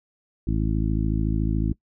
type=harmonic tone; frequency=53.8 Hz; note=A1; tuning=38 cents flat; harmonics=1 / 2 / 3 / 4 / 5 / 6; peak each=-24 / -27 / -29 / -30 / -31 / -32 dBFS; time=0.47-1.73 s; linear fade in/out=5 ms; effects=noise-tail reverb RT60 0.1 s tail -22 dB re dry